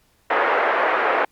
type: band-pass noise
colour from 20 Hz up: pink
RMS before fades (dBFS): -19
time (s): 0.3-1.25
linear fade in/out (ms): 5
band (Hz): 460 to 2000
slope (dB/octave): 24
effects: pink hiss -61 dBFS RMS until 1.31 s + MP3 96 kbps